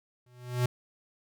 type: tone with exponential growth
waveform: square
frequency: 123.7 Hz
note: B2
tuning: 3 cents sharp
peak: -23 dBFS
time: 0.26-0.66 s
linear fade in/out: 5 ms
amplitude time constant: 86 ms
effects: none